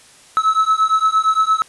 triangle beating tone pair, 1294 / 1302.7 Hz, E6 / E6, -32 / -21 cents, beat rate 8.7 Hz, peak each -14 dBFS, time 0.37-1.62 s, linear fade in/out 0 ms, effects white hiss -46 dBFS RMS until 1.68 s + resampled to 24000 Hz

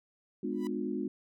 sine chord, G# diminished seventh, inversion none, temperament just, 207.7 / 249.2 / 299 / 358.8 Hz, G#3 / B3 / D4 / F4, 0 / +16 / +31 / +47 cents, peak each -37 dBFS, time 0.43-1.08 s, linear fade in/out 5 ms
sawtooth tone with exponential growth, 987.8 Hz, B5, in tune, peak -38 dBFS, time 0.51-0.67 s, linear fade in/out 1 ms, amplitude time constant 33 ms
effects none

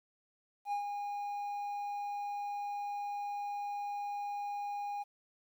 triangle tone with ADSR envelope, 816 Hz, G#5, 31 cents flat, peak -29 dBFS, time 0.65-5.04 s, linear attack 72 ms, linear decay 100 ms, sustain -5 dB, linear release 21 ms, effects 11-bit

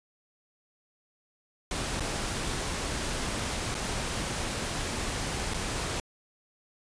pink noise with dropouts, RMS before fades -32 dBFS, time 1.71-6 s, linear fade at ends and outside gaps 2 ms, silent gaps 1.998-2.005 / 3.744-3.75 / 5.538-5.542 s, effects resampled to 22050 Hz

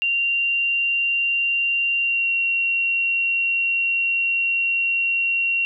sine tone with pitch glide, 2770 to 2745 Hz, F7 to F7, -15 to -31 cents, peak -18 dBFS, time 0.02-5.65 s, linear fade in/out 0 ms, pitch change -16 cents, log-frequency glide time 2-2.3 s, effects none

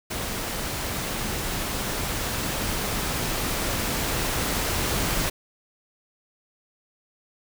pink noise with level ramp, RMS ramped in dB -30 to -25 dBFS, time 0.1-5.3 s, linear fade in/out 10 ms, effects none

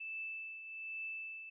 sine tone with tremolo, 2637 Hz, E7, in tune, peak -39 dBFS, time 0-1.5 s, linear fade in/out 10 ms, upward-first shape triangle, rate 1.2 Hz, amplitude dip 60%, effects none

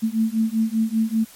sine beating tone pair, 220 / 225.1 Hz, A3 / A3, 0 / +40 cents, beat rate 5.1 Hz, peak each -21 / -21 dBFS, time 0.02-1.25 s, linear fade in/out 20 ms, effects white hiss -46 dBFS RMS until 1.35 s + MP3 64 kbps

